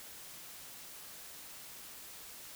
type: silence
effects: white hiss -50 dBFS RMS until 2.55 s